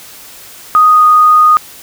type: tone with pitch glide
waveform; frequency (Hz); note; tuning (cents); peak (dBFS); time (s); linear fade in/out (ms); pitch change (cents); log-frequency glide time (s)
sine; 1244.5 to 1237.3; D#6 to D#6; 0 to -10; -3; 0.75-1.57; 0; -10; 0.88-1.05
effects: white hiss -34 dBFS RMS until 1.82 s